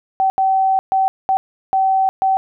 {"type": "tone bursts at uneven times", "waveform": "sine", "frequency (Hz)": 767, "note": "G5", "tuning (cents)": -38, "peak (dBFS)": -12, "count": 6, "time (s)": [[0.2, 0.3], [0.38, 0.79], [0.92, 1.08], [1.29, 1.37], [1.73, 2.09], [2.22, 2.37]], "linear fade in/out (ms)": 0, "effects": []}